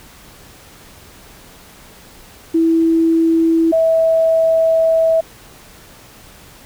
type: tone pair in turn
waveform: sine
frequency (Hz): 327.9 / 650.9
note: E4 / E5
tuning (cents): -9 / -22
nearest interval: octave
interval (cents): 1187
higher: second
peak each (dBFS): -10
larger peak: neither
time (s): 2.54-3.72 / 3.72-5.21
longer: second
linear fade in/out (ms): 10
effects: pink hiss -42 dBFS RMS until 6.65 s